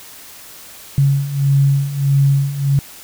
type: beating tone pair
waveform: sine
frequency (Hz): 137.9 / 139.5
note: C#3 / C#3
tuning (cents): -9 / +11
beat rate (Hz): 1.6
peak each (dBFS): -17 / -13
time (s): 0.98-2.79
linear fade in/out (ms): 0
effects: white hiss -38 dBFS RMS until 3.03 s